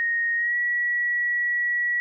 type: tone with pitch glide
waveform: sine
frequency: 1864.7 to 1930.5 Hz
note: A#6 to B6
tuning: 0 to -40 cents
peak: -21 dBFS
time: 0-2 s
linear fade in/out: 0 ms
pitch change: +60 cents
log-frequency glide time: 0.36-0.56 s
effects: none